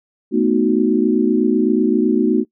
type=chord; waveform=sine; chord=B dominant seventh; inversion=third; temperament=equal with one note detuned; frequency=220 / 247.9 / 311.1 / 370 Hz; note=A3 / B3 / D#4 / F#4; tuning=0 / +7 / 0 / 0 cents; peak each=-18 dBFS; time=0.31-2.45 s; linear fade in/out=50 ms; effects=noise-tail reverb RT60 0.1 s tail -23 dB re dry